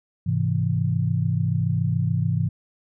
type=chord; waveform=sine; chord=Ab augmented; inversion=none; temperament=equal; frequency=103.83 / 130.81 / 164.81 Hz; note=Ab2 / C3 / E3; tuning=0 / 0 / 0 cents; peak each=-24 dBFS; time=0.26-2.49 s; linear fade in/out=10 ms; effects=none